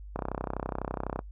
click train, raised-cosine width 1 ms, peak -17 dBFS, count 34, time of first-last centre 0.16-1.191 s, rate 32 Hz, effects noise-tail reverb RT60 0.1 s tail -23 dB re dry + added 50 Hz sine -41 dBFS peak until 1.31 s

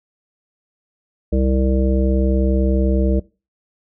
harmonic tone, 65.41 Hz, C2, in tune, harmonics 1 / 3 / 5 / 7 / 9, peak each -16 / -21 / -23 / -24 / -26 dBFS, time 1.32-3.2 s, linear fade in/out 10 ms, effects noise-tail reverb RT60 0.3 s tail -21 dB re dry

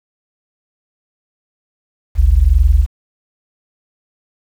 sine tone pair together, 50.16 / 71.8 Hz, G1 / D2, +41 / -39 cents, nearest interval tritone, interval 620 cents, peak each -10 dBFS, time 2.15-2.87 s, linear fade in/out 50 ms, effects 7-bit

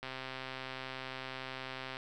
click train, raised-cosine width 0.3 ms, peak -25 dBFS, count 255, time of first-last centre 0.03-1.969 s, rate 131 Hz, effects none

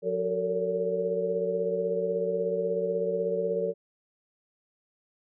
sine tone cluster, 179.6 / 376.8 / 452.5 / 468.8 / 566 Hz, F3 / F#4 / A4 / A#4 / C#5, +49 / +32 / +48 / +10 / +36 cents, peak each -37 / -36 / -28 / -36 / -31 dBFS, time 0.02-3.74 s, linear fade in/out 50 ms, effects none

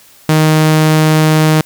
sawtooth tone, 156 Hz, D#3, 5 cents sharp, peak -3 dBFS, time 0.29-1.61 s, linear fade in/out 2 ms, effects white hiss -43 dBFS RMS until 1.65 s

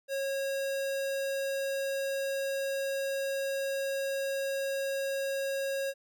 square tone, 546 Hz, C#5, 26 cents flat, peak -31 dBFS, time 0.08-5.94 s, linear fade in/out 50 ms, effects none

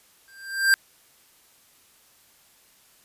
square tone with exponential growth, 1582 Hz, G6, 15 cents sharp, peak -13 dBFS, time 0.28-0.74 s, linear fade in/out 0 ms, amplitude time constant 100 ms, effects white hiss -58 dBFS RMS until 3.04 s + resampled to 32000 Hz

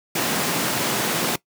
pink high-pass noise, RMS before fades -23 dBFS, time 0.15-1.36 s, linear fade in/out 5 ms, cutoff 150 Hz, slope 24 dB/octave, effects noise-tail reverb RT60 0.1 s tail -20 dB re dry

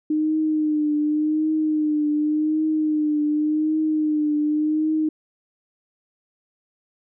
sine tone with vibrato, 305.4 Hz, D#4, 32 cents flat, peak -18 dBFS, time 0.1-5.09 s, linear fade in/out 5 ms, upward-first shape triangle, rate 0.88 Hz, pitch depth 46 cents each way, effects none

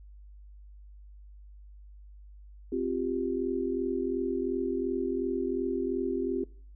sine chord, C suspended fourth, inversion none, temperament equal, 261.6 / 349.2 / 392 Hz, C4 / F4 / G4, 0 / 0 / 0 cents, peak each -32 dBFS, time 2.72-6.44 s, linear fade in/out 5 ms, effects noise-tail reverb RT60 0.5 s tail -22 dB re dry + added 50 Hz sine -47 dBFS peak until 6.75 s

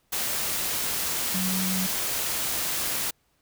sine tone in noise, 186.5 Hz, F#3, 14 cents sharp, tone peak -27 dBFS, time 1.34-1.87 s, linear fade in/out 10 ms, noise white, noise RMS -28 dBFS, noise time 0.12-3.11 s, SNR -2 dB, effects pink hiss -69 dBFS RMS until 3.41 s

